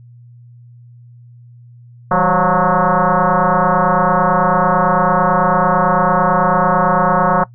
sine tone with frequency modulation, 196.5 Hz, G3, 4 cents sharp, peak -10 dBFS, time 2.11-7.44 s, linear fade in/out 5 ms, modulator 182 Hz, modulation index 6.5, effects noise-tail reverb RT60 0.1 s tail -20 dB re dry + added 120 Hz sine -38 dBFS peak until 7.54 s

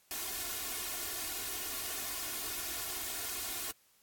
white noise with comb filter, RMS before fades -38 dBFS, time 0.11-3.71 s, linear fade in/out 0 ms, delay 2.8 ms, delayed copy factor +0.85, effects white hiss -68 dBFS RMS until 4.02 s + AAC 64 kbps

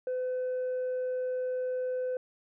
sine tone, 507 Hz, B4, 45 cents sharp, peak -27 dBFS, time 0.07-2.17 s, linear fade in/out 2 ms, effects tanh soft clip ceiling -28 dBFS

